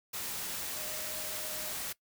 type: tone in noise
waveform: sine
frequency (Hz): 616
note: D#5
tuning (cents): -17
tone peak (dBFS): -48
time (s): 0.76-1.73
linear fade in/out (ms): 10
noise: white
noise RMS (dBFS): -38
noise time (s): 0.13-1.93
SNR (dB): -13
effects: noise-tail reverb RT60 0.1 s tail -20 dB re dry

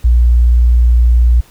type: tone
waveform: sine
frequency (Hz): 59.6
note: A#1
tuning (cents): +39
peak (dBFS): -5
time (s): 0.04-1.41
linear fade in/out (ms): 10
effects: pink hiss -45 dBFS RMS until 1.5 s

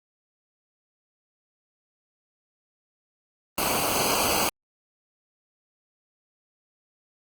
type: noise with comb filter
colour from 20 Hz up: pink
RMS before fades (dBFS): -24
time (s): 3.58-4.49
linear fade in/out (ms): 0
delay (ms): 0.55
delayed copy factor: -0.9
effects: Opus 24 kbps

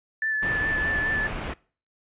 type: tone with vibrato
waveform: sine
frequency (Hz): 1748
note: A6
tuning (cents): -12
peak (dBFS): -23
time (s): 0.22-1.27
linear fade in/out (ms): 2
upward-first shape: sine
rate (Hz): 4.8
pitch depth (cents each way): 20
type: low-pass noise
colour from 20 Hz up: pink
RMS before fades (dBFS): -32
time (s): 0.42-1.54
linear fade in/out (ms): 10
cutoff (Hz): 2900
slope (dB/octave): 24
effects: noise-tail reverb RT60 0.4 s tail -22 dB re dry + resampled to 8000 Hz

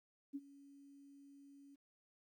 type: tone with ADSR envelope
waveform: sine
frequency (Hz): 280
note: C#4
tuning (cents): +18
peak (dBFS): -39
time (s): 0.33-1.76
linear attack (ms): 25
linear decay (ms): 41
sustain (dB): -19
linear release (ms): 16
effects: 13-bit

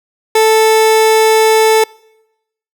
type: tone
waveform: 30% pulse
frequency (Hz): 440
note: A4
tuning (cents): 0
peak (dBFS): -4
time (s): 0.35-1.84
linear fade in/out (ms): 5
effects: noise-tail reverb RT60 0.9 s tail -26 dB re dry

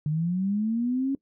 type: linear sweep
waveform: sine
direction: up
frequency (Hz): 146.83 to 277.2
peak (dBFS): -23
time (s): 0.06-1.15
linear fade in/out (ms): 2
effects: noise-tail reverb RT60 0.1 s tail -21 dB re dry

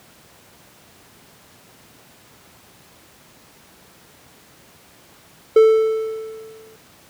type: tone with exponential decay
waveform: triangle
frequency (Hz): 441.2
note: A4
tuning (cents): +5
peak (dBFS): -4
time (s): 5.56-6.76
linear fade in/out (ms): 5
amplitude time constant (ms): 260
effects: pink hiss -49 dBFS RMS until 7.09 s + high-pass 100 Hz 12 dB/octave

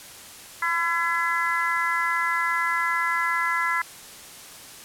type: harmonic tone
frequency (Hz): 337.5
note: E4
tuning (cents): +41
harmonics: 3 / 4 / 5 / 6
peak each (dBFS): -27 / -27 / -27 / -27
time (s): 0.62-3.82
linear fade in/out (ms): 5
effects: white hiss -43 dBFS RMS until 4.84 s + low-pass 12000 Hz 12 dB/octave

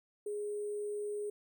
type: tone with sample-and-hold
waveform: sine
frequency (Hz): 415.3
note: G#4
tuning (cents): 0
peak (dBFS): -35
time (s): 0.26-1.3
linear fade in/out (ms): 5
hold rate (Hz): 8820
effects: none

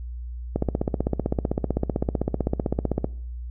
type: click train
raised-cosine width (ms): 2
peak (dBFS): -9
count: 40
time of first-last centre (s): 0.56-3.044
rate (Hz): 15.7
effects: noise-tail reverb RT60 0.6 s tail -23 dB re dry + added 60 Hz sine -31 dBFS peak until 3.5 s

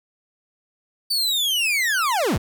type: linear sweep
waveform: 40% pulse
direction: down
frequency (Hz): 4606 to 37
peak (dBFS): -18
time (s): 1.1-2.38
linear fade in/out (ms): 10
effects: none

